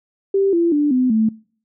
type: tone with pitch steps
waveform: sine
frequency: 392 / 339.3 / 293.7 / 254.2 / 220 Hz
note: G4 / F4 / D4 / C4 / A3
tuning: 0 / -50 / 0 / -50 / 0 cents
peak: -13 dBFS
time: 0.34-1.29 s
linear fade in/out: 5 ms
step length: 190 ms
effects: noise-tail reverb RT60 0.5 s tail -25 dB re dry